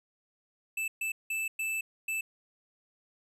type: tone bursts at uneven times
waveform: square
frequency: 2637 Hz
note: E7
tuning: in tune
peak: -31 dBFS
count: 5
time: 0.77-0.88 / 1.01-1.12 / 1.3-1.48 / 1.59-1.81 / 2.08-2.21 s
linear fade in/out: 5 ms
effects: resampled to 32000 Hz